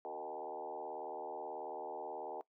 sine tone with frequency modulation, 615 Hz, D#5, 20 cents flat, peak -40 dBFS, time 0.05-2.41 s, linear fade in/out 0 ms, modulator 78.4 Hz, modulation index 3.4, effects noise-tail reverb RT60 0.1 s tail -20 dB re dry + high-pass 300 Hz 12 dB/octave

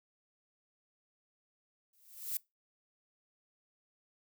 violet noise with exponential growth, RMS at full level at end -33 dBFS, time 1.93-2.37 s, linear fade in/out 2 ms, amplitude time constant 95 ms, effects noise-tail reverb RT60 0.2 s tail -22 dB re dry

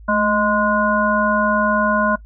harmonic tone with a mistuned harmonic, 207.7 Hz, G#3, in tune, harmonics 1 / 3 / 5 / 7, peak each -20 / -20 / -20 / -20 dBFS, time 0.08-2.16 s, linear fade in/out 10 ms, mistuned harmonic 1, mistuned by +60 cents, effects noise-tail reverb RT60 0.1 s tail -19 dB re dry + added 53 Hz sine -37 dBFS peak until 2.25 s

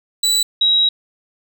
30% pulse / sine tone pair in turn, 3951 / 3843 Hz, B7 / B7, 0 / -48 cents, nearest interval unison, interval 48 cents, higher first, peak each -11 dBFS, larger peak neither, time 0.23-0.43 / 0.61-0.89 s, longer second, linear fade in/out 5 ms, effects none

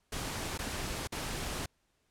pink noise with dropouts, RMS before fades -37 dBFS, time 0.12-1.66 s, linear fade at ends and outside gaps 5 ms, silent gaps 0.578-0.589 / 1.074-1.121 s, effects pink hiss -75 dBFS RMS until 2.1 s + low-pass 11000 Hz 12 dB/octave

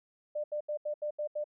sine tone bursts, 597 Hz, D5, 28 cents sharp, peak -31 dBFS, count 7, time 0.35-1.442 s, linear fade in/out 10 ms, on 90 ms, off 77 ms, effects none

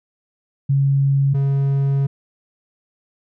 sine / triangle tone pair in turn, 138.2 / 138.2 Hz, C#3 / C#3, -5 / -5 cents, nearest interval unison, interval 0 cents, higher neither, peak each -13 dBFS, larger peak neither, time 0.69-1.34 / 1.34-2.07 s, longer second, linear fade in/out 10 ms, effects none

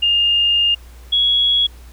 sine tone pair in turn, 2822 / 3341 Hz, F7 / G#7, +17 / +10 cents, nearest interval minor third, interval 293 cents, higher second, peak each -12 dBFS, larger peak neither, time 0.02-0.75 / 1.12-1.67 s, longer first, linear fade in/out 10 ms, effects added 60 Hz sine -37 dBFS peak until 1.92 s + pink hiss -48 dBFS RMS until 1.92 s

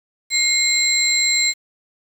sine tone cluster, 2143 / 4084 / 7540 Hz, C7 / C8 / A#8, +41 / -43 / +19 cents, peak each -19 dBFS, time 0.3-1.54 s, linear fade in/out 50 ms, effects tanh soft clip ceiling -5 dBFS + 7-bit

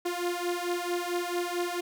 sawtooth beating tone pair, 349.2 / 353.7 Hz, F4 / F4, 0 / +22 cents, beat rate 4.5 Hz, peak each -28 dBFS, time 0.05-1.81 s, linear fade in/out 10 ms, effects none

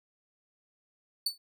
40% pulse tone with exponential decay, 4492 Hz, C#8, 22 cents sharp, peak -23 dBFS, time 1.26-1.38 s, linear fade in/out 5 ms, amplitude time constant 25 ms, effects none

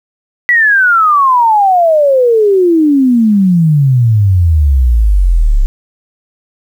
sine exponential sweep, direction down, 1975.5 to 32.7 Hz, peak -5 dBFS, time 0.49-5.66 s, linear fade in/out 0 ms, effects 7-bit

